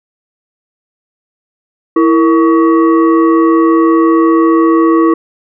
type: tone with frequency modulation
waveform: sine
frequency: 329.6 Hz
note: E4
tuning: in tune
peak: -5 dBFS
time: 1.96-5.14 s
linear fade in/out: 5 ms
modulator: 794 Hz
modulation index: 0.78
effects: none